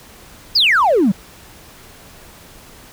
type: exponential sweep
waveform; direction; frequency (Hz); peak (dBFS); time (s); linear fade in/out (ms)
triangle; down; 5274 to 174.61; -7; 0.55-1.12; 10
effects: tanh soft clip ceiling -7 dBFS + pink hiss -42 dBFS RMS until 2.92 s